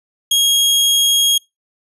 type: tone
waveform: sawtooth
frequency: 3276 Hz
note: G#7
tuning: 24 cents flat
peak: -8 dBFS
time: 0.31-1.38 s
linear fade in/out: 5 ms
effects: noise-tail reverb RT60 0.2 s tail -26 dB re dry + resampled to 32000 Hz